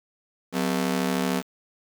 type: ring-modulated tone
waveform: sawtooth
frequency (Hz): 220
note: A3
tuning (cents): 0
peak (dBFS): -16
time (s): 0.52-1.43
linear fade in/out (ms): 50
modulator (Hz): 36.6
effects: 7-bit